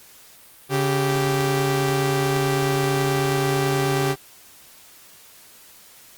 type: tone pair together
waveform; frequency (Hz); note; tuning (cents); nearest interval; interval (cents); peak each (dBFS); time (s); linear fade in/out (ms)
sawtooth; 140.09 / 391; C#3 / G4; +19 / -4; octave + tritone; 1777; -18; 0.69-4.16; 50
effects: white hiss -48 dBFS RMS until 6.17 s + Opus 48 kbps